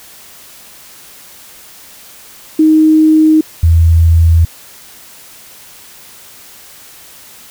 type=tone pair in turn; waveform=sine; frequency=312.8 / 82.67 Hz; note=D#4 / E2; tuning=+9 / +6 cents; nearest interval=octave + major seventh; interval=2303 cents; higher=first; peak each=-4 dBFS; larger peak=neither; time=2.59-3.41 / 3.63-4.45 s; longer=neither; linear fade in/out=5 ms; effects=white hiss -37 dBFS RMS until 7.5 s